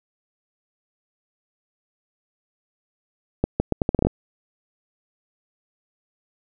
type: accelerating click train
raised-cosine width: 2 ms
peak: -5 dBFS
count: 10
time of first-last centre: 3.44-4.069 s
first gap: 160 ms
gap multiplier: 0.77
effects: none